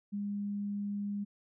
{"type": "tone", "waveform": "sine", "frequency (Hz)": 203.3, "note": "G#3", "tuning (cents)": -37, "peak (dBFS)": -33, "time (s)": [0.12, 1.25], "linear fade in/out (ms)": 20, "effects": []}